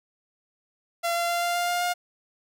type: tone with pitch steps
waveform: sawtooth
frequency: 683 / 687.4 / 691.7 / 696.1 / 700.6 / 705 / 709.5 Hz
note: F5 / F5 / F5 / F5 / F5 / F5 / F5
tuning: -39 / -28 / -17 / -6 / +5 / +16 / +27 cents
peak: -20 dBFS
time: 1.03-1.94 s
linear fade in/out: 20 ms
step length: 130 ms
effects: none